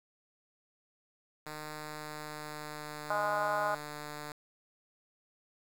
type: tone with pitch glide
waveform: 5% pulse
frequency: 152.4 to 149.01 Hz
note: D#3 to D3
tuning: -36 to +25 cents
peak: -29 dBFS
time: 1.46-4.32 s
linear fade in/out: 2 ms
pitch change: -39 cents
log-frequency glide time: 1.7-3.7 s
type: harmonic tone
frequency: 207.2 Hz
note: G#3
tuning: 4 cents flat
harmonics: 3 / 4 / 5 / 6 / 7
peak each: -34 / -35 / -36 / -37 / -37 dBFS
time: 3.1-3.75 s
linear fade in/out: 5 ms
effects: 9-bit